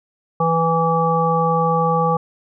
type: harmonic tone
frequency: 164.8 Hz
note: E3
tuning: in tune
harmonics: 1 / 3 / 5 / 7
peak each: -20 / -20 / -20 / -20 dBFS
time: 0.4-2.17 s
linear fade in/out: 5 ms
effects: none